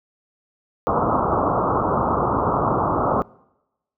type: low-pass noise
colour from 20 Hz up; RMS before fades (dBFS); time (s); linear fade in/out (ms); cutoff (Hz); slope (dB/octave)
white; -20; 0.87-3.22; 0; 1300; 96
effects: noise-tail reverb RT60 0.9 s tail -24 dB re dry + high-pass 60 Hz 12 dB/octave